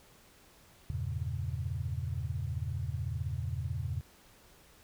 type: chord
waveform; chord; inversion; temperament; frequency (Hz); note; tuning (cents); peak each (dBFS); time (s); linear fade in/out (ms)
sine; E diminished seventh; none; equal; 82.41 / 98 / 116.54 / 138.59; E2 / G2 / Bb2 / Db3; 0 / 0 / 0 / 0; -37 / -39 / -38 / -39; 0.9-4.01; 0
effects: pink hiss -60 dBFS RMS until 4.83 s